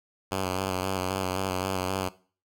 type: tone with vibrato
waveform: 5% pulse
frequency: 94 Hz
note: F#2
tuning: 28 cents sharp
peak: -16 dBFS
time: 0.31-2.09 s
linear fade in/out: 10 ms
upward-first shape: square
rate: 3.8 Hz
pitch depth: 32 cents each way
effects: noise-tail reverb RT60 0.4 s tail -19 dB re dry